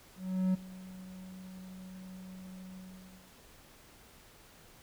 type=tone with ADSR envelope; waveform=triangle; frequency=186.2 Hz; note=F#3; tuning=11 cents sharp; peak=-23 dBFS; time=0.16-3.35 s; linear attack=380 ms; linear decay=15 ms; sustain=-20 dB; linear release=590 ms; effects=pink hiss -58 dBFS RMS until 4.82 s